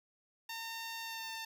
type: tone with pitch glide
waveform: 10% pulse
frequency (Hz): 911 to 898.5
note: A#5 to A5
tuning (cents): -40 to +36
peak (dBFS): -32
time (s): 0.49-1.45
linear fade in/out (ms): 5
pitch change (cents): -24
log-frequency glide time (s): 1.02-1.29
effects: none